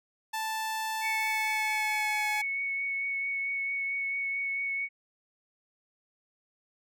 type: tone with pitch glide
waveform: sawtooth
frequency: 880 to 847.1 Hz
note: A5 to G#5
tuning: 0 to +34 cents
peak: -27 dBFS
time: 0.33-2.42 s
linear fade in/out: 10 ms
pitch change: -66 cents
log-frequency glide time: 1.05-2.23 s
type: tone with vibrato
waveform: sine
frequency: 2217 Hz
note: C#7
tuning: in tune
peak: -29 dBFS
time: 1.01-4.89 s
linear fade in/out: 50 ms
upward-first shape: triangle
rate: 4.5 Hz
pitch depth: 14 cents each way
effects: none